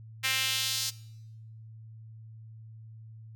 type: tone with high-pass filter sweep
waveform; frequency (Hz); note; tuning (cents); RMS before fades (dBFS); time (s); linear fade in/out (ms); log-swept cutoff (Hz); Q
sawtooth; 263.5; C4; +12; -30; 0.23-0.91; 20; 2200 to 4900; 1.7
effects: noise-tail reverb RT60 0.9 s tail -21 dB re dry + added 111 Hz sine -45 dBFS peak until 3.35 s